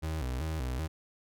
35% pulse tone with vibrato, 70.6 Hz, C#2, 32 cents sharp, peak -30 dBFS, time 0.02-0.88 s, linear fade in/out 20 ms, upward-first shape square, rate 2.6 Hz, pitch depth 200 cents each way, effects none

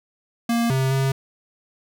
square tone with pitch steps, 233.8 / 132.7 / 134.7 Hz, A#3 / C3 / C#3, +5 / +25 / -49 cents, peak -19 dBFS, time 0.49-1.12 s, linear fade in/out 5 ms, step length 210 ms, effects none

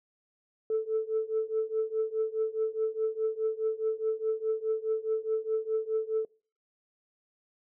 sine tone with tremolo, 440 Hz, A4, in tune, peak -22 dBFS, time 0.7-6.25 s, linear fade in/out 2 ms, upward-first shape triangle, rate 4.8 Hz, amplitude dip 95%, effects noise-tail reverb RT60 0.4 s tail -24 dB re dry + tanh soft clip ceiling -21 dBFS

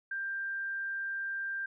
sine tone, 1585 Hz, G6, 19 cents sharp, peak -33 dBFS, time 0.11-1.66 s, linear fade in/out 5 ms, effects none

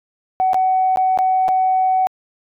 sine tone with dropouts, 751 Hz, F#5, 26 cents sharp, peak -12 dBFS, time 0.4-2.07 s, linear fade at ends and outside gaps 0 ms, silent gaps 0.533-0.544 / 0.96-0.972 / 1.175-1.188 / 1.482-1.488 s, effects tanh soft clip ceiling -8 dBFS

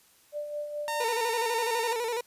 sine tone with tremolo, 591 Hz, D5, 11 cents sharp, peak -30 dBFS, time 0.32-1.05 s, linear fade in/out 50 ms, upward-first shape sine, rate 4.7 Hz, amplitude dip 50%
sawtooth tone, 915 Hz, A#5, 32 cents flat, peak -26 dBFS, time 0.88-1.93 s, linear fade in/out 0 ms
30% pulse tone with vibrato, 466.2 Hz, A#4, in tune, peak -26 dBFS, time 1-2.21 s, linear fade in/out 5 ms, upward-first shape square, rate 12 Hz, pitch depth 68 cents each way
effects white hiss -61 dBFS RMS until 2.26 s + resampled to 32000 Hz

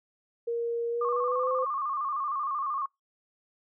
sine tone with pitch glide, 468.2 to 513.5 Hz, A#4 to C5, +8 to -33 cents, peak -27 dBFS, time 0.47-1.65 s, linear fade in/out 10 ms, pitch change +159 cents, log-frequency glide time 0.9-1.51 s
sine tone with vibrato, 1144 Hz, D6, 46 cents flat, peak -28 dBFS, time 1.01-2.86 s, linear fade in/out 5 ms, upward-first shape square, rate 13 Hz, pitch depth 81 cents each way
effects noise-tail reverb RT60 0.2 s tail -26 dB re dry

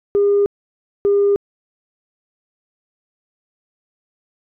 sine tone pair in turn, 404.9 / 403.3 Hz, G#4 / G4, -44 / +49 cents, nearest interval unison, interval 7 cents, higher first, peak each -10 dBFS, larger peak neither, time 0.15-0.46 / 1.05-1.36 s, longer neither, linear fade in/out 0 ms, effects tanh soft clip ceiling -8 dBFS

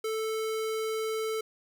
square tone, 440 Hz, A4, in tune, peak -30 dBFS, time 0.04-1.41 s, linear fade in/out 5 ms, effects none

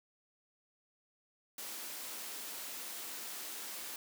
white high-pass noise, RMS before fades -44 dBFS, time 1.58-3.96 s, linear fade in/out 2 ms, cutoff 210 Hz, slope 24 dB/octave, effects none

